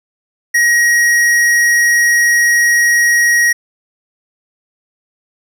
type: tone with tanh clipping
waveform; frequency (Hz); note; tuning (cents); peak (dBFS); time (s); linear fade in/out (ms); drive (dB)
sine; 1893; A#6; +26; -10; 0.54-3.53; 10; 16
effects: none